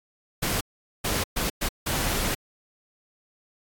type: noise bursts at uneven times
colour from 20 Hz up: pink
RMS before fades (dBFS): -26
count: 5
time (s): 0.42-0.61 / 1.04-1.24 / 1.36-1.5 / 1.61-1.69 / 1.86-2.35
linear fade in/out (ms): 10
effects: AAC 64 kbps